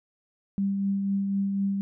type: tone with tremolo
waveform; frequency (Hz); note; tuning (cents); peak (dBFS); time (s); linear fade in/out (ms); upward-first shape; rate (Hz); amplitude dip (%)
sine; 197.3; G3; +11; -22; 0.58-1.81; 0; triangle; 4; 35
effects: none